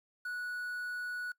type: tone with quantisation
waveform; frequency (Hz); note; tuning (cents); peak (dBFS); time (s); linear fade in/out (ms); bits
triangle; 1470; F#6; -12; -34; 0.25-1.32; 5; 10
effects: noise-tail reverb RT60 0.1 s tail -21 dB re dry